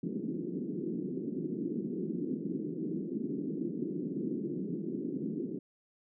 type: band-pass noise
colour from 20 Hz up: white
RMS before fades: -36 dBFS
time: 0.03-5.59 s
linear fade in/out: 5 ms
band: 160 to 370 Hz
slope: 48 dB/octave
effects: none